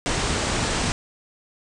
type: low-pass noise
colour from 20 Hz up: pink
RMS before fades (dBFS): -24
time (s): 0.06-0.92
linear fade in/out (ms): 0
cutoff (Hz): 9100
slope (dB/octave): 96
effects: none